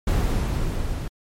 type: noise with level ramp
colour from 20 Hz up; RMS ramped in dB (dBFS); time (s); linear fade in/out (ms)
brown; -19 to -28; 0.07-1.08; 5
effects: MP3 64 kbps